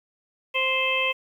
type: harmonic tone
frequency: 523.3 Hz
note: C5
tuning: in tune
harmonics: 1 / 2 / 4 / 5 / 6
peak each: -29 / -30 / -29 / -24 / -29 dBFS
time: 0.54-1.13 s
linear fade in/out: 20 ms
effects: 9-bit